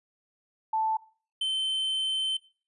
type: tone pair in turn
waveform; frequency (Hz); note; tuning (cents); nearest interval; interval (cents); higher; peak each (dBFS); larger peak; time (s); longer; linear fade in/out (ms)
sine / triangle; 880 / 3084; A5 / G7; 0 / -29; octave + minor seventh; 2171; second; -24; neither; 0.73-0.97 / 1.41-2.37; second; 5
effects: noise-tail reverb RT60 0.4 s tail -20 dB re dry + resampled to 24000 Hz